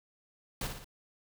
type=noise with echo; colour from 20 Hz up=pink; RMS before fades=-35 dBFS; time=0.61-0.67 s; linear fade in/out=2 ms; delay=58 ms; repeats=3; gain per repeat=-5 dB; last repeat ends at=0.844 s; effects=none